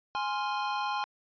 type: chord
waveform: square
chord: F minor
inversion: first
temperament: equal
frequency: 830.6 / 1046.5 / 1396.9 Hz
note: Ab5 / C6 / F6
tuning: 0 / 0 / 0 cents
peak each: -33 / -34 / -39 dBFS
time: 0.15-1.04 s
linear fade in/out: 0 ms
effects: resampled to 11025 Hz